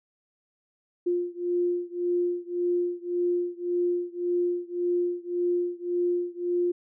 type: beating tone pair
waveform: sine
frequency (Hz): 351.3 / 353.1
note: F4 / F4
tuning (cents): +10 / +19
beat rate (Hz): 1.8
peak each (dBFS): -27 / -28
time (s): 1.06-6.72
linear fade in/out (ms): 10
effects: none